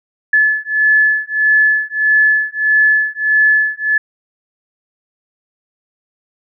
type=beating tone pair; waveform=sine; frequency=1723 / 1724.6 Hz; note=A6 / A6; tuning=-37 / -35 cents; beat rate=1.6 Hz; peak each=-13 dBFS; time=0.33-3.98 s; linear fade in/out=5 ms; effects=none